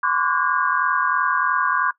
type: tone cluster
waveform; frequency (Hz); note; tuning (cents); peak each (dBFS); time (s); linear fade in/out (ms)
sine; 1025 / 1115 / 1158 / 1454 / 1616; C6 / C#6 / D6 / F#6 / G#6; -36 / +10 / -25 / -31 / -48; -24; 0.03-1.91; 5
effects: noise-tail reverb RT60 0.1 s tail -18 dB re dry